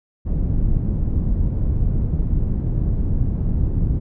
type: low-pass noise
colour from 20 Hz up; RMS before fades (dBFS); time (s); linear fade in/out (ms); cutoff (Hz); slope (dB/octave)
pink; -19; 0.25-4; 20; 160; 12
effects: none